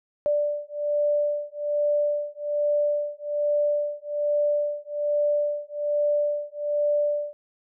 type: beating tone pair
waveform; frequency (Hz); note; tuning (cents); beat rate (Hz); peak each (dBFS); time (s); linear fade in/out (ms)
sine; 587.3 / 588.5; D5 / D5; 0 / +3; 1.2; -25 / -25; 0.26-7.33; 0
effects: none